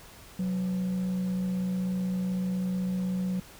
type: tone with frequency modulation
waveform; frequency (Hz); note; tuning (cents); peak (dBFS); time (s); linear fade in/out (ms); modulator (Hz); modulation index
sine; 185; F#3; 0; -25; 0.39-3.4; 5; 314; 0.22
effects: tanh soft clip ceiling -24 dBFS + pink hiss -50 dBFS RMS until 3.59 s